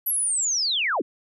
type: linear sweep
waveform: sine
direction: down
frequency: 11840 to 185 Hz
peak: -21 dBFS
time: 0.06-1.02 s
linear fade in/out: 10 ms
effects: none